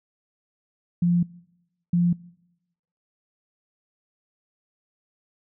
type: tone bursts at uneven times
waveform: sine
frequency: 174 Hz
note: F3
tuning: 6 cents flat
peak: -17 dBFS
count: 2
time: 1.02-1.23 / 1.93-2.13 s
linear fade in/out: 5 ms
effects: noise-tail reverb RT60 0.9 s tail -23 dB re dry